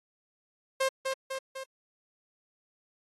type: tone with echo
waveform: sawtooth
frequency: 531 Hz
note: C5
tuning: 25 cents sharp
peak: -21 dBFS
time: 0.8-0.89 s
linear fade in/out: 10 ms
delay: 250 ms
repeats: 3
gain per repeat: -4 dB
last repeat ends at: 1.64 s
effects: AAC 32 kbps